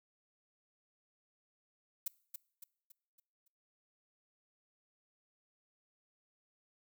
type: noise with echo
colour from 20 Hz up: violet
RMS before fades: -36 dBFS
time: 2.06-2.08 s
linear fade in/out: 5 ms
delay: 280 ms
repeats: 5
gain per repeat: -7 dB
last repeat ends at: 3.48 s
effects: noise-tail reverb RT60 0.6 s tail -23 dB re dry